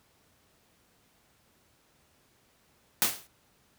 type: noise with exponential decay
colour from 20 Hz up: white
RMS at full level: -21 dBFS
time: 3.02-3.27 s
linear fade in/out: 0 ms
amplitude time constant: 54 ms
effects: pink hiss -66 dBFS RMS until 3.78 s + high-pass 60 Hz 12 dB/octave